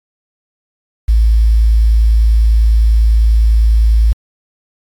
sine tone with quantisation, 55 Hz, A1, in tune, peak -6 dBFS, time 1.08-4.13 s, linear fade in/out 10 ms, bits 6, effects AAC 64 kbps

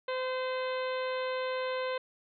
harmonic tone, 514 Hz, C5, 31 cents flat, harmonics 1 / 2 / 3 / 4 / 5 / 6 / 7 / 8, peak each -32 / -38 / -42 / -44 / -46 / -48 / -49 / -50 dBFS, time 0.08-1.98 s, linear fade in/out 5 ms, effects none

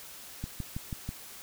click train, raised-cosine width 5 ms, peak -22 dBFS, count 5, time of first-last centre 0.44-1.09 s, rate 6.15 Hz, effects white hiss -47 dBFS RMS until 1.42 s

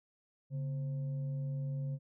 sine tone with frequency modulation, 140.6 Hz, C#3, 25 cents sharp, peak -34 dBFS, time 0.5-1.99 s, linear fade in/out 50 ms, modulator 386 Hz, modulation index 0.24, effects none

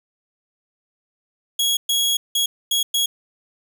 sawtooth tone bursts at uneven times, 3322 Hz, G#7, in tune, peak -14 dBFS, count 5, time 1.59-1.77 / 1.89-2.17 / 2.35-2.46 / 2.71-2.83 / 2.94-3.06 s, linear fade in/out 5 ms, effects none

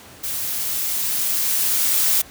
blue noise with level ramp, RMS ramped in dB -26 to -17 dBFS, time 0.23-2.22 s, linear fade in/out 10 ms, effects pink hiss -43 dBFS RMS until 2.3 s + high-pass 60 Hz 12 dB/octave

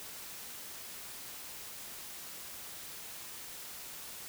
silence, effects white hiss -46 dBFS RMS until 4.28 s

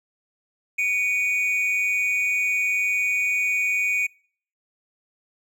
triangle tone pair together, 2261 / 2460 Hz, C#7 / D#7, +34 / -20 cents, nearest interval minor second, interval 146 cents, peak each -23 / -20 dBFS, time 0.78-4.07 s, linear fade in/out 10 ms, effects noise-tail reverb RT60 0.5 s tail -24 dB re dry

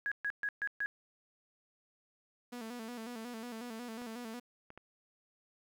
sine tone bursts, 1661.2 Hz, G#6, in tune, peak -32 dBFS, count 5, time 0.06-0.86 s, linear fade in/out 0 ms, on 56 ms, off 130 ms
sawtooth tone with vibrato, 233.1 Hz, A#3, in tune, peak -38 dBFS, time 2.52-4.4 s, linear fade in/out 10 ms, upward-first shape square, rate 5.5 Hz, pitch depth 78 cents each way
clicks, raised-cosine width 0.5 ms, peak -35 dBFS, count 3, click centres 4.018 / 4.704 / 4.776 s
effects 11-bit

